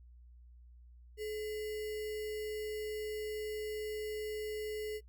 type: tone with sample-and-hold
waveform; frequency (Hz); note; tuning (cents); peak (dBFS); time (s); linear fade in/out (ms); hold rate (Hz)
sine; 427.7; A4; -49; -36; 1.17-5.01; 50; 2450
effects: noise-tail reverb RT60 0.1 s tail -21 dB re dry + added 60 Hz sine -54 dBFS peak until 5.08 s